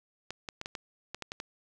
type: clicks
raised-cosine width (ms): 0.2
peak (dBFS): -20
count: 9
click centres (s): 0.306 / 0.488 / 0.614 / 0.659 / 0.752 / 1.146 / 1.223 / 1.319 / 1.401
effects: none